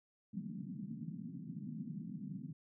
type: band-pass noise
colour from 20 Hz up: pink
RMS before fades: -45 dBFS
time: 0.33-2.53 s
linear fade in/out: 10 ms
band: 150 to 250 Hz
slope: 48 dB/octave
effects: none